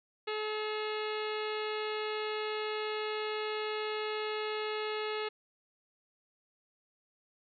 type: harmonic tone with a mistuned harmonic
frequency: 428.5 Hz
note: A4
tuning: 46 cents flat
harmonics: 1 / 2 / 3 / 4 / 5 / 6 / 7 / 8 / 9 / 10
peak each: -35 / -43 / -42 / -46 / -44 / -47 / -46 / -48 / -51 / -50 dBFS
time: 0.27-5.29 s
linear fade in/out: 10 ms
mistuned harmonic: 7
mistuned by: -77 cents
effects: none